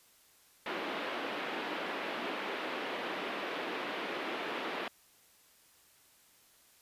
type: band-pass noise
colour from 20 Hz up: pink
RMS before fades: -38 dBFS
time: 0.66-4.88 s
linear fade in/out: 2 ms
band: 270 to 3300 Hz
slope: 24 dB/octave
effects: white hiss -64 dBFS RMS until 6.81 s + resampled to 32000 Hz